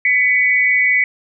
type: tone pair together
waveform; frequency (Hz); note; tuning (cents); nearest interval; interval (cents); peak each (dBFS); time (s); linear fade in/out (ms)
sine; 1998 / 2243; B6 / C#7; +20 / +20; major second; 200; -14; 0.05-1.04; 2
effects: none